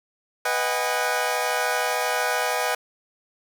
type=chord; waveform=20% pulse; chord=G# minor seventh; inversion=first; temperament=equal with one note detuned; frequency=493.9 / 622.3 / 740 / 813 Hz; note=B4 / D#5 / F#5 / G#5; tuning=0 / 0 / 0 / -37 cents; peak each=-23 dBFS; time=0.45-2.75 s; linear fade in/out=5 ms; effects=none